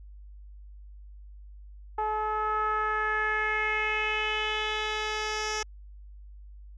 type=tone with low-pass filter sweep; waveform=10% pulse; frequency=429.2 Hz; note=A4; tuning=43 cents flat; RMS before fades=-29 dBFS; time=1.98-5.63 s; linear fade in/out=5 ms; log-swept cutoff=950 to 5600 Hz; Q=3.5; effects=added 50 Hz sine -44 dBFS peak until 6.77 s